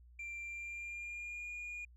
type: tone with pitch glide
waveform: sine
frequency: 2365 to 2433 Hz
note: D7 to D#7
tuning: +12 to -39 cents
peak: -39 dBFS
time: 0.19-1.85 s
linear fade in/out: 5 ms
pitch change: +49 cents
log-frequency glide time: 0.4-1.51 s
effects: tanh soft clip ceiling -41 dBFS + added 60 Hz sine -57 dBFS peak until 1.96 s